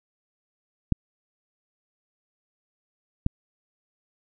clicks, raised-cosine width 5 ms, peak -7 / -9 dBFS, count 2, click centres 0.923 / 3.264 s, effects none

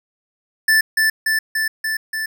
square tone with echo, 1760 Hz, A6, in tune, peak -12 dBFS, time 0.68-0.81 s, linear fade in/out 5 ms, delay 290 ms, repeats 5, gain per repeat -2 dB, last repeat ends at 2.26 s, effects none

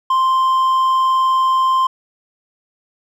sine tone with hard clipping, 1046.5 Hz, C6, in tune, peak -13 dBFS, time 0.1-1.87 s, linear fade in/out 5 ms, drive 3 dB, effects none

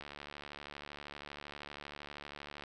click train, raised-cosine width 0.3 ms, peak -29 dBFS, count 192, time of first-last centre 0.01-2.637 s, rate 72.7 Hz, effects none

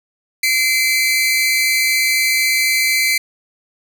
sawtooth tone pair together, 2062 / 2318 Hz, C7 / D7, -26 / -23 cents, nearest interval major second, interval 203 cents, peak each -13 dBFS, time 0.43-3.18 s, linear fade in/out 5 ms, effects none

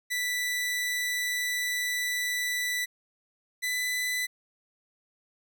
sawtooth tone pair in turn, 1975.5 / 1995 Hz, B6 / B6, 0 / +17 cents, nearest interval unison, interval 17 cents, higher second, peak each -24 / -24 dBFS, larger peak neither, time 0.1-2.86 / 3.62-4.27 s, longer first, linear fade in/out 20 ms, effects none

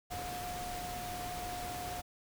sine tone in noise, 717 Hz, F5, 45 cents sharp, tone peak -40 dBFS, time 0.1-2.02 s, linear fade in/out 20 ms, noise pink, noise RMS -43 dBFS, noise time 0.1-2.02 s, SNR 0 dB, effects none

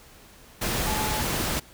sine tone in noise, 858 Hz, A5, 44 cents flat, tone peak -31 dBFS, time 0.86-1.22 s, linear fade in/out 10 ms, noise pink, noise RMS -27 dBFS, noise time 0.61-1.6 s, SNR -7 dB, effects pink hiss -51 dBFS RMS until 1.73 s

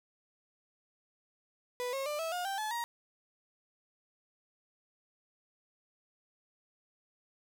35% pulse tone with pitch steps, 493.9 / 541.7 / 594.2 / 651.7 / 714.8 / 784 / 859.9 / 943.2 Hz, B4 / C#5 / D5 / E5 / F5 / G5 / A5 / A#5, 0 / -40 / +20 / -20 / +40 / 0 / -40 / +20 cents, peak -32 dBFS, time 1.8-2.84 s, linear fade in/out 0 ms, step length 130 ms, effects none

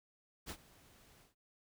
pink noise with ADSR envelope, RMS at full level -43 dBFS, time 0.46-1.35 s, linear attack 37 ms, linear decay 67 ms, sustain -21 dB, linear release 140 ms, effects none

